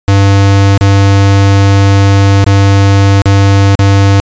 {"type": "tone with dropouts", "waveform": "square", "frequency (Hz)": 98.8, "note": "G2", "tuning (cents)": 14, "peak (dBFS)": -4, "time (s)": [0.08, 4.2], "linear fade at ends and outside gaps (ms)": 0, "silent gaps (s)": [[0.776, 0.81], [2.442, 2.465], [3.218, 3.257], [3.752, 3.792]], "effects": ["resampled to 16000 Hz"]}